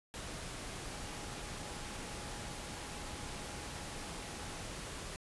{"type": "tone in noise", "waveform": "sine", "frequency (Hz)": 830.6, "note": "G#5", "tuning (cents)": 0, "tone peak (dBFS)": -55, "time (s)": [0.93, 4.61], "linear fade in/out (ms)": 0, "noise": "pink", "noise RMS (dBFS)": -44, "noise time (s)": [0.14, 5.16], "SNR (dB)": -14, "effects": ["resampled to 24000 Hz"]}